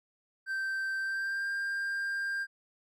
triangle tone with pitch glide, 1560 to 1595.5 Hz, G6 to G6, -9 to +30 cents, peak -29 dBFS, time 0.46-2.47 s, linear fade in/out 50 ms, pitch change +39 cents, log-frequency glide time 0.98-1.48 s, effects none

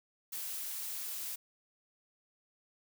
blue noise, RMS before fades -40 dBFS, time 0.32-1.36 s, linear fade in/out 10 ms, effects none

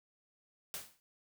white noise with exponential decay, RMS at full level -38 dBFS, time 0.74-1 s, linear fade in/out 0 ms, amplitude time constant 55 ms, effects none

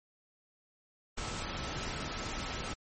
sine tone in noise, 1307 Hz, E6, 15 cents flat, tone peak -48 dBFS, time 1.17-2.74 s, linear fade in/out 10 ms, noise pink, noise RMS -38 dBFS, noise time 1.17-2.74 s, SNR -13 dB, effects MP3 32 kbps

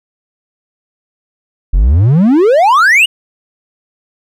triangle exponential sweep, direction up, 39.8 to 2984 Hz, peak -3 dBFS, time 1.73-3.06 s, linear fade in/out 10 ms, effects none

